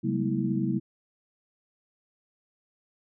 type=tone cluster; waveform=sine; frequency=135.9 / 188.9 / 205.4 / 236.4 / 324.3 Hz; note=C#3 / F#3 / G#3 / A#3 / E4; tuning=-34 / +36 / -19 / +24 / -28 cents; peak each=-31 dBFS; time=0.03-0.8 s; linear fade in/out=20 ms; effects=none